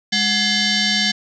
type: tone with frequency modulation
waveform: sine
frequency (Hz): 740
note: F#5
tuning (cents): 0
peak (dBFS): -15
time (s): 0.12-1.12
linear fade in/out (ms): 10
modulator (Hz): 947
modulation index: 5.1
effects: none